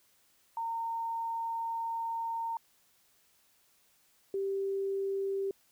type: tone pair in turn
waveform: sine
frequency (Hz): 916 / 391.4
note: A#5 / G4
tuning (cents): -31 / -3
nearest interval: octave + minor third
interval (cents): 1472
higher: first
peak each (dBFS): -32 / -30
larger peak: second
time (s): 0.57-2.57 / 4.34-5.51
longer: first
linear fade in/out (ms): 2
effects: white hiss -68 dBFS RMS until 5.71 s